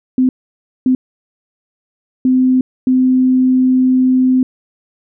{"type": "tone bursts at uneven times", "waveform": "sine", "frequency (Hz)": 256.8, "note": "C4", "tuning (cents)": -32, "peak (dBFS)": -8, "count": 4, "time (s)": [[0.18, 0.29], [0.86, 0.95], [2.25, 2.61], [2.87, 4.43]], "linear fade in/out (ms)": 2, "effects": []}